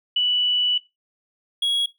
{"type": "tone pair in turn", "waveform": ["sine", "triangle"], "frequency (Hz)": [2960, 3322], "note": ["F#7", "G#7"], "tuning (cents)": [0, 0], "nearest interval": "major second", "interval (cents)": 200, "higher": "second", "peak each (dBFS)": -17, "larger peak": "neither", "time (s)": [[0.16, 0.78], [1.62, 1.86]], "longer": "first", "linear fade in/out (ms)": 5, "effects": ["noise-tail reverb RT60 0.2 s tail -17 dB re dry"]}